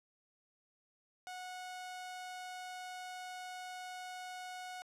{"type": "tone", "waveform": "sawtooth", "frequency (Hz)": 733, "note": "F#5", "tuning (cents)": -16, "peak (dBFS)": -40, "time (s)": [1.27, 4.82], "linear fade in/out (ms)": 0, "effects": ["low-pass 10000 Hz 12 dB/octave"]}